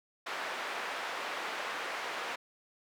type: band-pass noise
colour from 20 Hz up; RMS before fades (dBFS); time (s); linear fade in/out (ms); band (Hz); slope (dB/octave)
white; -38; 0.26-2.36; 10; 510 to 1900; 12
effects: none